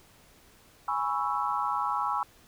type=chord; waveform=sine; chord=C# minor seventh; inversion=second; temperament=equal; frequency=830.6 / 987.8 / 1108.7 / 1318.5 Hz; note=G#5 / B5 / C#6 / E6; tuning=0 / 0 / 0 / 0 cents; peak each=-32 dBFS; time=0.88-2.23 s; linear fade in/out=2 ms; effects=pink hiss -58 dBFS RMS until 2.47 s